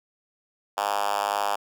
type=tone with high-pass filter; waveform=5% pulse; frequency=102.1 Hz; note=G#2; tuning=29 cents flat; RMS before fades=-26 dBFS; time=0.77-1.56 s; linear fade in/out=10 ms; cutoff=770 Hz; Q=2.4; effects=none